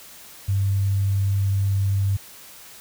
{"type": "tone", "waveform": "sine", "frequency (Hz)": 98.4, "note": "G2", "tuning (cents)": 7, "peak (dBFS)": -18, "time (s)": [0.48, 2.17], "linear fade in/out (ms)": 10, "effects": ["white hiss -44 dBFS RMS until 2.8 s"]}